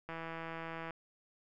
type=click train; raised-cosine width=0.5 ms; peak=-28 dBFS; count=135; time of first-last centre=0.09-0.907 s; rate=164 Hz; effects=none